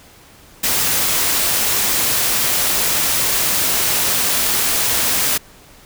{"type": "noise", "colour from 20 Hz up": "white", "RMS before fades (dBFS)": -17, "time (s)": [0.63, 5.38], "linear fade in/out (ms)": 10, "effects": ["pink hiss -45 dBFS RMS until 5.85 s"]}